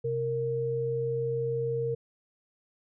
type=tone pair together; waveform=sine; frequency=130 / 463.3 Hz; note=C3 / A#4; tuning=-11 / -11 cents; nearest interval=octave + minor seventh; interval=2200 cents; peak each=-33 / -28 dBFS; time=0.04-1.95 s; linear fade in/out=10 ms; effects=none